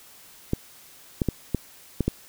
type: clicks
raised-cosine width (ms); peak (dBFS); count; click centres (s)
3; -9; 6; 0.534 / 1.218 / 1.287 / 1.547 / 2.007 / 2.08
effects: white hiss -50 dBFS RMS until 2.28 s